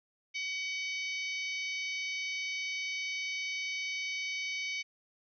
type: harmonic tone with a mistuned harmonic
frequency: 755 Hz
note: F#5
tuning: 35 cents sharp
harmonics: 3 / 4 / 5 / 6 / 7 / 8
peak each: -35 / -43 / -46 / -46 / -50 / -47 dBFS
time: 0.34-4.83 s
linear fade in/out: 20 ms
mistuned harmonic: 5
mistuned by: -22 cents
effects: none